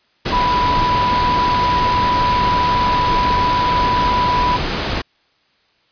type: tone in noise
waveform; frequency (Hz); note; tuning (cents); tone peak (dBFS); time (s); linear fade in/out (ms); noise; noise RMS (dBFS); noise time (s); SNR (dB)
sine; 987.8; B5; 0; -14; 0.32-4.57; 10; pink; -20; 0.25-5.02; +3
effects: white hiss -59 dBFS RMS until 5.91 s + resampled to 11025 Hz